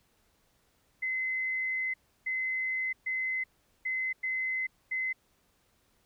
sine tone bursts at uneven times, 2048 Hz, C7, 38 cents flat, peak -29 dBFS, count 6, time 1.02-1.94 / 2.26-2.93 / 3.06-3.44 / 3.85-4.13 / 4.23-4.67 / 4.91-5.13 s, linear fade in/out 10 ms, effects pink hiss -70 dBFS RMS until 6.05 s

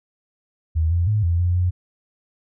sine tone with pitch steps, 80 / 86.1 / 106.2 / 85.2 / 88.3 / 90 Hz, D#2 / F2 / G#2 / F2 / F2 / F#2, +49 / -24 / +39 / -42 / +20 / -47 cents, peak -16 dBFS, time 0.75-1.71 s, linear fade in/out 20 ms, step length 160 ms, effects none

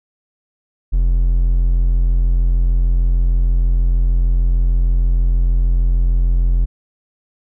triangle tone, 43.23 Hz, F1, 17 cents flat, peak -9 dBFS, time 0.92-6.66 s, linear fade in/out 20 ms, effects none

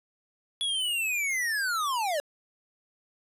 square linear sweep, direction down, 3400 to 554.4 Hz, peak -27 dBFS, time 0.61-2.2 s, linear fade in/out 0 ms, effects resampled to 32000 Hz + 11-bit

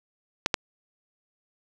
clicks, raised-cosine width 0.2 ms, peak -4 dBFS, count 2, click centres 0.461 / 0.542 s, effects none

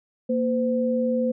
sine tone pair together, 233.1 / 511.3 Hz, A#3 / C5, 0 / -40 cents, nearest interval octave + major second, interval 1360 cents, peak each -23 dBFS, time 0.29-1.32 s, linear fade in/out 10 ms, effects none

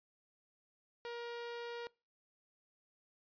sawtooth tone, 473.2 Hz, A#4, 26 cents sharp, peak -38 dBFS, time 1.05-1.87 s, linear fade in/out 0 ms, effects noise-tail reverb RT60 0.3 s tail -24 dB re dry + resampled to 11025 Hz

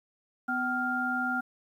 sine tone cluster, 249.6 / 762 / 1401 Hz, B3 / G5 / F6, +19 / -49 / +5 cents, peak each -33 / -34 / -29 dBFS, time 0.48-1.41 s, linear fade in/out 10 ms, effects 10-bit

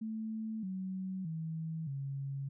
sine tone with pitch steps, 220 / 188.23 / 161.05 / 137.79 Hz, A3 / F#3 / E3 / C#3, 0 / +30 / -40 / -10 cents, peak -36 dBFS, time 0.01-2.49 s, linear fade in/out 10 ms, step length 620 ms, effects none

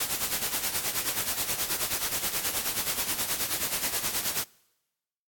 white noise with tremolo, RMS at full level -27 dBFS, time 0-4.44 s, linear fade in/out 5 ms, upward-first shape sine, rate 9.4 Hz, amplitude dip 65%, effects noise-tail reverb RT60 1.0 s tail -25 dB re dry + AAC 64 kbps

